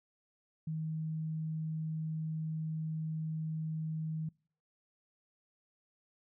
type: tone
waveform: sine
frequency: 158.1 Hz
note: D#3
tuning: 28 cents sharp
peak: -34 dBFS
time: 0.67-4.29 s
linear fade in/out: 5 ms
effects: noise-tail reverb RT60 0.5 s tail -26 dB re dry